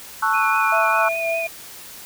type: chord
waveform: sine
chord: F# minor seventh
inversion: first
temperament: equal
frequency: 880 / 1108.7 / 1318.5 / 1480 Hz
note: A5 / C#6 / E6 / F#6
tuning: 0 / 0 / 0 / 0 cents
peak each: -22 dBFS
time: 0.22-1.09 s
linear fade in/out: 10 ms
type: tone with vibrato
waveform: sine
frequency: 2449 Hz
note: D#7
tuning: 28 cents flat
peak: -24 dBFS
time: 0.33-1.48 s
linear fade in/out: 20 ms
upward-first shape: sine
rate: 5 Hz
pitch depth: 28 cents each way
type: tone with tremolo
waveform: sine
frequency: 663 Hz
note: E5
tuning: 10 cents sharp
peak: -20 dBFS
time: 0.72-1.47 s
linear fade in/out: 5 ms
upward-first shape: sine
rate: 3.8 Hz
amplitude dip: 45%
effects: white hiss -39 dBFS RMS until 2.05 s